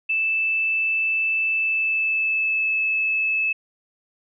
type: tone with pitch glide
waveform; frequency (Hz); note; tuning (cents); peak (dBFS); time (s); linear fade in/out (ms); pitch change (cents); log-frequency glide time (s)
sine; 2637 to 2607; E7 to E7; 0 to -20; -19; 0.09-3.53; 10; -20; 1.51-2.8
effects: none